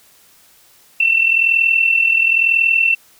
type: tone with amplitude modulation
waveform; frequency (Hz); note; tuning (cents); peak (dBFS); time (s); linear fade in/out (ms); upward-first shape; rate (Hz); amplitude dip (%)
sine; 2691; E7; +35; -8; 1-2.95; 5; sine; 41; 65
effects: white hiss -50 dBFS RMS until 3.19 s